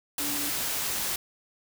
sine tone in noise, 288.9 Hz, D4, 28 cents flat, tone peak -36 dBFS, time 0.2-0.5 s, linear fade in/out 2 ms, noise white, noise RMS -30 dBFS, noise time 0.18-1.16 s, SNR -9 dB, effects none

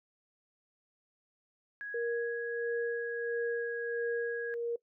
sine tone with pitch glide, 1661.2 to 1649.7 Hz, G#6 to G#6, 0 to -12 cents, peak -38 dBFS, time 1.81-4.54 s, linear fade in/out 0 ms, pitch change -12 cents, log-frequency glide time 2.79-3.77 s
sine tone with tremolo, 470 Hz, A#4, 14 cents sharp, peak -30 dBFS, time 1.94-4.76 s, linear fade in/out 5 ms, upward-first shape sine, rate 1.5 Hz, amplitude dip 45%
effects noise-tail reverb RT60 0.1 s tail -21 dB re dry

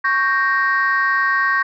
sine chord, G diminished, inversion second, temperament equal, 1108.7 / 1568 / 1864.7 Hz, Db6 / G6 / Bb6, 0 / 0 / 0 cents, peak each -18 dBFS, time 0.04-1.63 s, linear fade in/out 10 ms, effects tanh soft clip ceiling -8 dBFS

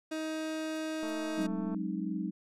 30% pulse tone, 314.9 Hz, D#4, 21 cents sharp, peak -31 dBFS, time 0.11-1.47 s, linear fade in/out 10 ms
violet noise bursts, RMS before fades -48 dBFS, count 3, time 0.75-1.437 s, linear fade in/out 5 ms, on 29 ms, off 300 ms
click train, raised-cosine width 1 ms, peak -32 dBFS, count 160, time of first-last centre 1.03-1.746 s, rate 222 Hz
sine chord, Ab dominant seventh, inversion third, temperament equal with one note detuned, 185 / 207.7 / 268.2 / 311.1 Hz, Gb3 / Ab3 / C4 / Eb4, 0 / 0 / +43 / 0 cents, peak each -36 / -37 / -41 / -37 dBFS, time 1.37-2.31 s, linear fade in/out 20 ms
effects low-pass 9000 Hz 12 dB/octave

